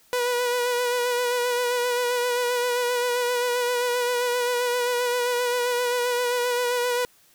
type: tone with vibrato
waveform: sawtooth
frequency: 489.3 Hz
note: B4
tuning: 16 cents flat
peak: -18 dBFS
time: 0.13-7.05 s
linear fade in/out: 0 ms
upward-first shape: sine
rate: 7.6 Hz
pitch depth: 29 cents each way
effects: white hiss -58 dBFS RMS until 7.34 s